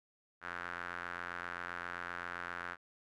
sawtooth tone with band-pass filter, 87.6 Hz, F2, 6 cents sharp, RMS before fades -43 dBFS, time 0.41-2.77 s, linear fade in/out 50 ms, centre 1500 Hz, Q 3.7, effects none

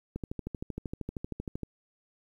click train, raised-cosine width 3 ms, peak -22 dBFS, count 20, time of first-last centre 0.16-1.633 s, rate 12.9 Hz, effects 10-bit

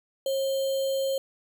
sine tone with sample-and-hold, 540 Hz, C#5, 45 cents flat, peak -24 dBFS, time 0.26-1.18 s, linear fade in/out 2 ms, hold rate 3675 Hz, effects none

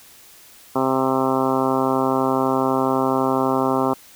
harmonic tone, 132 Hz, C3, 16 cents sharp, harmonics 1 / 2 / 3 / 4 / 5 / 6 / 7 / 8 / 9 / 10, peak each -32 / -22 / -24 / -26 / -27 / -26 / -27 / -27 / -29 / -31 dBFS, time 0.75-3.94 s, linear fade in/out 10 ms, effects white hiss -47 dBFS RMS until 4.15 s

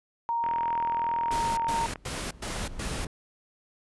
sine tone with pitch glide, 932.3 to 922.7 Hz, A#5 to A#5, 0 to -18 cents, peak -25 dBFS, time 0.29-1.86 s, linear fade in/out 0 ms, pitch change -18 cents, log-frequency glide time 1.3-1.56 s
click train, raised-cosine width 0.5 ms, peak -22 dBFS, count 64, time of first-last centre 0.44-1.958 s, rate 41.5 Hz
brown noise with exponential growth, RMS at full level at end -32 dBFS, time 1.18-3.07 s, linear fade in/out 1 ms, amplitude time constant 410 ms
pink noise bursts, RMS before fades -34 dBFS, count 5, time 1.31-3.05 s, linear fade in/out 5 ms, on 260 ms, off 110 ms
effects resampled to 24000 Hz

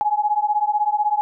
sine beating tone pair, 831 / 847 Hz, G#5 / G#5, +1 / +34 cents, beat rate 16 Hz, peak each -20 dBFS, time 0.01-1.21 s, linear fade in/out 0 ms, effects none

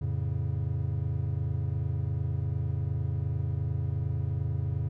triangle chord, F augmented, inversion none, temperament equal, 87.31 / 110 / 138.59 Hz, F2 / A2 / C#3, 0 / 0 / 0 cents, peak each -30 dBFS, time 0.01-4.89 s, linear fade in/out 10 ms, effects none

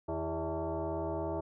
sine tone with frequency modulation, 161 Hz, E3, 41 cents flat, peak -32 dBFS, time 0.08-1.41 s, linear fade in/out 10 ms, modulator 245 Hz, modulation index 2.9, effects none

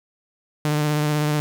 sawtooth tone with vibrato, 150 Hz, D3, 37 cents sharp, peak -15 dBFS, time 0.65-1.4 s, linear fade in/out 0 ms, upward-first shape triangle, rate 16 Hz, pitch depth 28 cents each way, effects 8-bit

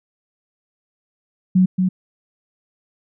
sine tone with echo, 185 Hz, F#3, in tune, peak -10 dBFS, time 1.55-1.66 s, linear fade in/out 10 ms, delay 230 ms, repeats 1, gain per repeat -4 dB, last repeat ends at 1.89 s, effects none

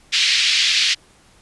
white band-pass noise, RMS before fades -17 dBFS, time 0.12-0.95 s, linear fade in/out 20 ms, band 2200 to 4700 Hz, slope 24 dB/octave, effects pink hiss -52 dBFS RMS until 1.41 s + resampled to 24000 Hz

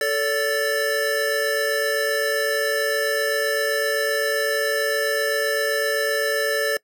square tone cluster, 442.5 / 570 / 1758 Hz, A4 / C#5 / A6, +10 / +48 / -2 cents, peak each -25 dBFS, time 0.01-6.77 s, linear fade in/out 2 ms, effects noise-tail reverb RT60 0.1 s tail -22 dB re dry

